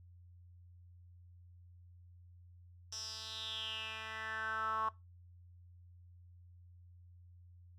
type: tone with band-pass filter sweep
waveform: 10% pulse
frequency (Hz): 220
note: A3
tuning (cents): 0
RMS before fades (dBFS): -41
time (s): 2.92-4.89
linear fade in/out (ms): 5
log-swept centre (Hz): 5700 to 1100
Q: 6.3
effects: noise-tail reverb RT60 0.2 s tail -19 dB re dry + added 88 Hz sine -56 dBFS peak until 7.78 s